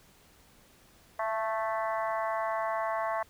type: harmonic tone with a mistuned harmonic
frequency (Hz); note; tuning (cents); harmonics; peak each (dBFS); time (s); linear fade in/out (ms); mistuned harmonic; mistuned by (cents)
220; A3; 0; 3 / 4 / 5 / 6 / 7 / 8 / 9; -32 / -35 / -34 / -45 / -44 / -43 / -43; 1.19-3.23; 5; 3; +20
effects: pink hiss -60 dBFS RMS until 3.29 s